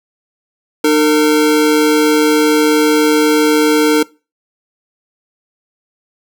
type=tone pair together; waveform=square; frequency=303.7 / 456.1 Hz; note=D#4 / A#4; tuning=-42 / -38 cents; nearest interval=perfect fifth; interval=704 cents; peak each=-12 dBFS; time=0.84-4.03 s; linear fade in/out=5 ms; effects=noise-tail reverb RT60 0.3 s tail -22 dB re dry